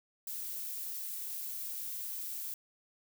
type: noise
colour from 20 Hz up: violet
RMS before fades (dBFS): -40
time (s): 0.27-2.54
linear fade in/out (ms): 2
effects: none